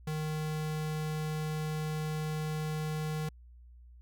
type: tone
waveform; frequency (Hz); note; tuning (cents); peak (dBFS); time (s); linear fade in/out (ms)
square; 154.6; D#3; -11; -33; 0.07-3.29; 5
effects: added 60 Hz sine -51 dBFS peak until 4.01 s